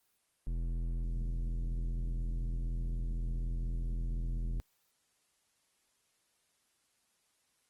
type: tone with tanh clipping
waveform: sine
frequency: 42.07 Hz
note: E1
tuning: 36 cents sharp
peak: -34 dBFS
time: 0.47-4.6 s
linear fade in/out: 0 ms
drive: 13 dB
effects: white hiss -75 dBFS RMS until 7.69 s + Opus 24 kbps